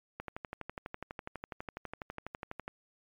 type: click train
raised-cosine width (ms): 0.5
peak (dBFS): -24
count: 31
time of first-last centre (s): 0.2-2.679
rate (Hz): 12.1
effects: MP3 96 kbps